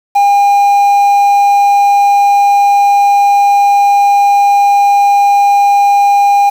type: tone with quantisation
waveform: triangle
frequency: 807 Hz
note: G#5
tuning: 50 cents flat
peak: -3 dBFS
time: 0.15-6.5 s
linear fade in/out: 10 ms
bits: 5
effects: none